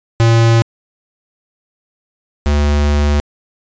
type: tone pair in turn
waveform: square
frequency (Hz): 115 / 73.05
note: A#2 / D2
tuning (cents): -23 / -9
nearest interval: minor sixth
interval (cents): 786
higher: first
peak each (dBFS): -8 / -11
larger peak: first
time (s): 0.2-0.62 / 2.46-3.2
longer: second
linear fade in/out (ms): 0
effects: resampled to 16000 Hz